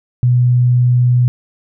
sine tone, 123.47 Hz, B2, in tune, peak -8 dBFS, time 0.23-1.28 s, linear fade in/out 0 ms, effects none

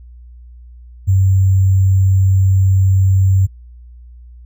sine tone with sample-and-hold, 95.4 Hz, G2, 47 cents flat, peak -8 dBFS, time 1.07-3.47 s, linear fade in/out 20 ms, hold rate 7350 Hz, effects added 60 Hz sine -35 dBFS peak until 4.45 s

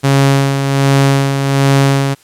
sawtooth tone with tremolo, 137.7 Hz, C#3, 11 cents flat, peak -3 dBFS, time 0.03-2.15 s, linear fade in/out 20 ms, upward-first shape sine, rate 1.3 Hz, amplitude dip 50%, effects white hiss -47 dBFS RMS until 2.23 s + low-pass 11000 Hz 12 dB/octave

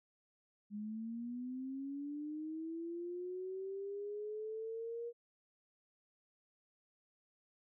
sine linear sweep, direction up, 204.5 to 475.3 Hz, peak -40 dBFS, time 0.7-5.13 s, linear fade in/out 50 ms, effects none

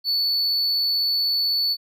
triangle tone, 4458 Hz, C#8, 9 cents sharp, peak -18 dBFS, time 0.04-1.77 s, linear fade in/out 50 ms, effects none

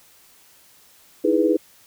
sine chord, E major seventh, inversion third, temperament equal, 311.1 / 329.6 / 415.3 / 493.9 Hz, D#4 / E4 / G#4 / B4, 0 / 0 / 0 / 0 cents, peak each -21 dBFS, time 1.24-1.57 s, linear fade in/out 10 ms, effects white hiss -53 dBFS RMS until 1.86 s

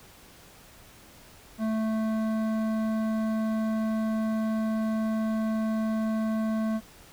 triangle tone with hard clipping, 220 Hz, A3, in tune, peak -27 dBFS, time 1.58-6.81 s, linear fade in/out 50 ms, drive 16 dB, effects pink hiss -52 dBFS RMS until 7.12 s

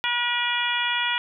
harmonic tone, 481.2 Hz, B4, 45 cents flat, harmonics 2 / 3 / 4 / 5 / 6 / 7, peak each -29 / -29 / -29 / -29 / -29 / -29 dBFS, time 0.04-1.18 s, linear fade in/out 0 ms, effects none

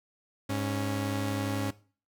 sawtooth tone pair together, 102.7 / 276.6 Hz, G#2 / C#4, -19 / -4 cents, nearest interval octave + perfect fourth, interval 1715 cents, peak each -28 dBFS, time 0.49-1.71 s, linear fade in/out 10 ms, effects noise-tail reverb RT60 0.4 s tail -19 dB re dry

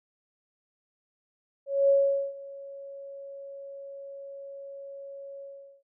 sine tone with ADSR envelope, 554.4 Hz, C#5, in tune, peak -17 dBFS, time 1.66-5.83 s, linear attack 230 ms, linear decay 440 ms, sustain -22 dB, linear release 410 ms, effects none

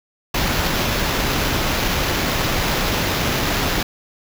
pink noise with sample-and-hold, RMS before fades -20 dBFS, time 0.34-3.83 s, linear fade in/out 5 ms, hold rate 8820 Hz, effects none

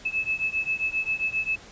sine beating tone pair, 2600 / 2607.5 Hz, E7 / E7, -24 / -19 cents, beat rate 7.5 Hz, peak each -27 / -28 dBFS, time 0.05-1.56 s, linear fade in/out 10 ms, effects pink hiss -47 dBFS RMS until 1.71 s + resampled to 16000 Hz

